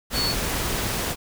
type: tone in noise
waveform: sine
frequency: 4423 Hz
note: C#8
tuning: 5 cents flat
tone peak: -23 dBFS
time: 0.13-0.35 s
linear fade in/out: 50 ms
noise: pink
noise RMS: -26 dBFS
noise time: 0.1-1.16 s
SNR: 0 dB
effects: none